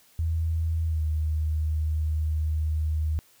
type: tone with pitch glide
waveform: sine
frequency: 81.3 to 77.63 Hz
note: E2 to D#2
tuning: -23 to -3 cents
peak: -23 dBFS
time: 0.19-3.19 s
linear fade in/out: 0 ms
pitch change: -80 cents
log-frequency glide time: 0.85-1.03 s
effects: white hiss -59 dBFS RMS until 3.4 s